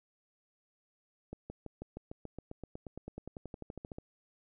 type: accelerating click train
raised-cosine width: 2 ms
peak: -29 dBFS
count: 25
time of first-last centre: 1.33-3.984 s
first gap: 170 ms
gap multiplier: 0.96
effects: none